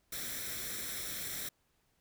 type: noise with comb filter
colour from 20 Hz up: white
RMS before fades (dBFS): -40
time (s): 0.12-1.49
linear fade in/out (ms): 5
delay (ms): 0.53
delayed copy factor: +0.65
effects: pink hiss -75 dBFS RMS until 2 s